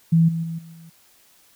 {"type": "tone with level steps", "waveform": "sine", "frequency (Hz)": 164.81, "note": "E3", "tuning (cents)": 0, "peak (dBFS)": [-12, -22, -26, -39, -41], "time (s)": [0.12, 0.9], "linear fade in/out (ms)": 10, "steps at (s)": [0.28, 0.43, 0.58, 0.73], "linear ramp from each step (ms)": 10, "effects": ["white hiss -56 dBFS RMS until 1.55 s"]}